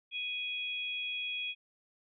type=tone pair together; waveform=sine; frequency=2489 / 3322 Hz; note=D#7 / G#7; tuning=0 / 0 cents; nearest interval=perfect fourth; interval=500 cents; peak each=-36 / -38 dBFS; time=0.11-1.55 s; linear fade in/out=50 ms; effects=none